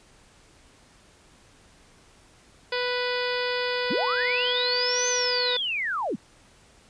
harmonic tone, 493.9 Hz, B4, in tune, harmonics 1 / 2 / 3 / 4 / 5 / 6 / 7 / 8 / 9 / 10, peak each -28 / -34 / -33 / -34 / -36 / -39 / -36 / -41 / -37 / -39 dBFS, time 2.72-5.57 s, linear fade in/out 5 ms
sine linear two-way sweep, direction up then down, 148.3 to 6272 to 148.3 Hz, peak -25 dBFS, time 3.9-6.16 s, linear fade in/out 10 ms, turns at 5.08 s
effects pink hiss -56 dBFS RMS until 6.89 s + resampled to 22050 Hz

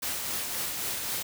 white noise with tremolo, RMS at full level -31 dBFS, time 0.02-1.23 s, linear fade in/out 10 ms, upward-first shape triangle, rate 3.8 Hz, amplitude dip 35%, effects none

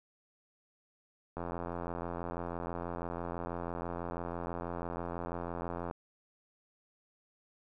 click train, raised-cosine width 1 ms, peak -24 dBFS, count 392, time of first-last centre 1.37-5.911 s, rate 86.1 Hz, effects none

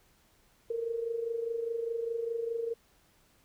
sine tone with amplitude modulation, 462 Hz, A#4, 16 cents flat, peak -28 dBFS, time 0.7-2.74 s, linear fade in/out 5 ms, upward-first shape sine, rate 24.9 Hz, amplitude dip 65%, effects pink hiss -66 dBFS RMS until 3.44 s

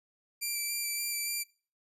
5% pulse tone with vibrato, 2349 Hz, D7, in tune, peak -22 dBFS, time 0.41-1.44 s, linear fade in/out 20 ms, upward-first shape square, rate 3.5 Hz, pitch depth 13 cents each way, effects noise-tail reverb RT60 0.4 s tail -25 dB re dry + resampled to 32000 Hz

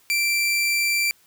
sawtooth tone, 2349 Hz, D7, in tune, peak -16 dBFS, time 0.1-1.11 s, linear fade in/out 0 ms, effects white hiss -58 dBFS RMS until 1.26 s

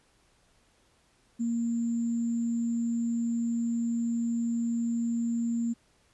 sine tone with sample-and-hold, 233.1 Hz, A#3, in tune, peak -26 dBFS, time 1.39-5.74 s, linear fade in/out 20 ms, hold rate 7350 Hz, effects pink hiss -66 dBFS RMS until 6.13 s + resampled to 24000 Hz

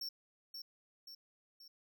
square tone with echo, 5450 Hz, F8, 43 cents flat, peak -40 dBFS, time 0.01-0.09 s, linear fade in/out 5 ms, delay 530 ms, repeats 3, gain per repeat -5 dB, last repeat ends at 1.68 s, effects none

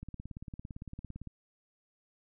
click train, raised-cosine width 5 ms, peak -30 dBFS, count 23, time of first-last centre 0.03-1.273 s, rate 17.7 Hz, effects none

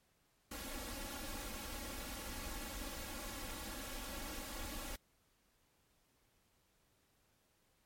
pink noise with comb filter, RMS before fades -45 dBFS, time 0.51-4.96 s, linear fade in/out 5 ms, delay 3.6 ms, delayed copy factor +1, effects pink hiss -75 dBFS RMS until 7.85 s + MP3 64 kbps

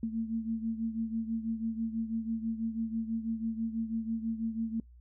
sine beating tone pair, 224 / 230.1 Hz, A3 / A#3, +31 / -22 cents, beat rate 6.1 Hz, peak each -32 / -37 dBFS, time 0.03-4.8 s, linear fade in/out 2 ms, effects noise-tail reverb RT60 0.1 s tail -23 dB re dry + added 60 Hz sine -52 dBFS peak until 5 s

